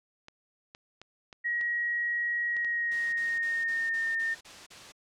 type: clicks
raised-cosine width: 0.2 ms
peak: -29 dBFS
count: 7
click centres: 0.284 / 0.749 / 1.016 / 1.328 / 1.612 / 2.567 / 2.647 s
type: tone with pitch glide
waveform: sine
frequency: 1900 to 1819.4 Hz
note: A#6 to A#6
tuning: +33 to -43 cents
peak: -27 dBFS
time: 1.44-4.35 s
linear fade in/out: 20 ms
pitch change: -76 cents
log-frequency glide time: 2.49-4.04 s
type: noise bursts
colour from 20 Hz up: white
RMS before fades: -46 dBFS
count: 8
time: 2.91-4.922 s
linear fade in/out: 10 ms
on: 220 ms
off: 36 ms
effects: low-pass 6000 Hz 12 dB/octave